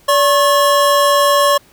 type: tone pair together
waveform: square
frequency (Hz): 575.7 / 1088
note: D5 / C#6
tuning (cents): -35 / -33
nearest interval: major seventh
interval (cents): 1102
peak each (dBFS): -13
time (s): 0.08-1.58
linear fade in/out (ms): 10
effects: pink hiss -49 dBFS RMS until 1.72 s